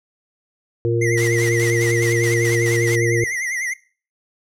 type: harmonic tone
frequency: 116.54 Hz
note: A#2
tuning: in tune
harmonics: 1 / 3 / 4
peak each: -20 / -20 / -21 dBFS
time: 0.85-3.24 s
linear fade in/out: 0 ms
type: tone with vibrato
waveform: square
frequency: 2010 Hz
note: B6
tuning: 30 cents sharp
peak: -22 dBFS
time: 1.01-3.74 s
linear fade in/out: 10 ms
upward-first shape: triangle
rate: 10 Hz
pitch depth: 120 cents each way
type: noise with tremolo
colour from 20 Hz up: white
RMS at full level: -28 dBFS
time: 1.17-2.96 s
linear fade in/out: 10 ms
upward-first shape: square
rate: 4.7 Hz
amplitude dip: 60%
effects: noise-tail reverb RT60 0.4 s tail -20 dB re dry + low-pass 10000 Hz 12 dB/octave